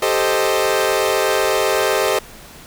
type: chord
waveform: sawtooth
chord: A half-diminished seventh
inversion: third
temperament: equal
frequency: 392 / 440 / 523.3 / 622.3 Hz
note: G4 / A4 / C5 / Eb5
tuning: 0 / 0 / 0 / 0 cents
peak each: -17 dBFS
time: 0.02-2.19 s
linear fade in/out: 5 ms
effects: pink hiss -40 dBFS RMS until 2.66 s